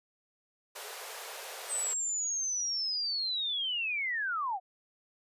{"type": "high-pass noise", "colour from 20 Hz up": "pink", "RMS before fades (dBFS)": -43, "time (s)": [0.75, 1.94], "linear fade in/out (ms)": 10, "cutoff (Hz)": 400, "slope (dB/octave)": 96}
{"type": "linear sweep", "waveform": "sine", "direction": "down", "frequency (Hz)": [8220, 698.5], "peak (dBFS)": -30, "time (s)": [1.68, 4.6], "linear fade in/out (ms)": 50}
{"effects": ["resampled to 32000 Hz"]}